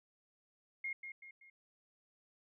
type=tone with echo; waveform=sine; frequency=2140 Hz; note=C7; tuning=38 cents sharp; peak=-37 dBFS; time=0.84-0.93 s; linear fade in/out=5 ms; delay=190 ms; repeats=3; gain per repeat=-7 dB; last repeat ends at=1.5 s; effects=none